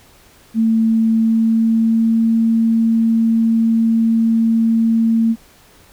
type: tone with pitch glide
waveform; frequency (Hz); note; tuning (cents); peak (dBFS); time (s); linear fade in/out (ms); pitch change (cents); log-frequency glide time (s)
sine; 224.2 to 226.7; A3 to A#3; +33 to -48; -11; 0.54-5.36; 50; +19; 1.1-2.32
effects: pink hiss -48 dBFS RMS until 5.92 s